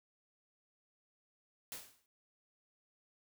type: noise with exponential decay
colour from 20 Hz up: white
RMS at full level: -42 dBFS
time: 1.72-2.06 s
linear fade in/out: 0 ms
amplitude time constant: 72 ms
effects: none